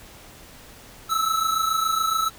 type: tone pair together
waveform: square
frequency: 1291.4 / 1318.5 Hz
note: E6 / E6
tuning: -36 / 0 cents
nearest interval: unison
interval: 36 cents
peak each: -26 / -23 dBFS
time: 1.09-2.3 s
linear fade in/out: 20 ms
effects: pink hiss -46 dBFS RMS until 2.38 s